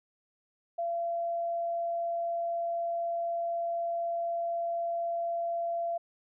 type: tone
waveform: sine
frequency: 681 Hz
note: F5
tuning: 44 cents flat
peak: -29 dBFS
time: 0.78-5.98 s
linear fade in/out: 10 ms
effects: none